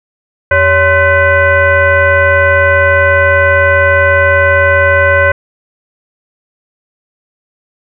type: tone with frequency modulation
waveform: sine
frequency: 1040 Hz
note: C6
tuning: 11 cents flat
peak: -5 dBFS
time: 0.51-5.32 s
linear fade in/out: 5 ms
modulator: 477 Hz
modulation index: 1.9
effects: none